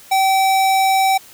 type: tone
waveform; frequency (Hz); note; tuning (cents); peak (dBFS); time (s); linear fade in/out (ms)
square; 770; G5; -31; -13; 0.11-1.18; 10
effects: white hiss -43 dBFS RMS until 1.33 s